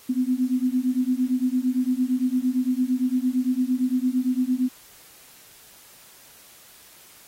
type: beating tone pair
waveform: sine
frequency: 249.4 / 258.2 Hz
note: B3 / C4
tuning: +17 / -23 cents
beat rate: 8.8 Hz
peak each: -23 dBFS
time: 0.09-4.69 s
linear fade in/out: 10 ms
effects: white hiss -50 dBFS RMS until 7.27 s + AAC 48 kbps